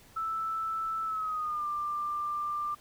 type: tone with pitch glide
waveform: sine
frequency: 1318.5 to 1188.3 Hz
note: E6 to D6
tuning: 0 to +20 cents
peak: -30 dBFS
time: 0.16-2.75 s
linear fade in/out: 10 ms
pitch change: -180 cents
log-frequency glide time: 1.04-1.67 s
effects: pink hiss -57 dBFS RMS until 2.8 s